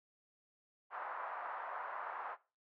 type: band-pass noise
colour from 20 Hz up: pink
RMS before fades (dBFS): -44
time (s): 0.9-2.37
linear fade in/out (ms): 50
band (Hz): 760 to 1400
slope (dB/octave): 24
effects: noise-tail reverb RT60 0.3 s tail -17 dB re dry